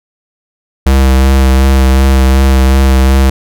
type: tone with vibrato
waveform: square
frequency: 66.3 Hz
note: C2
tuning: 23 cents sharp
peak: -5 dBFS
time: 0.86-3.3 s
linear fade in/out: 5 ms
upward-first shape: sine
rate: 2.7 Hz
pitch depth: 21 cents each way
effects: none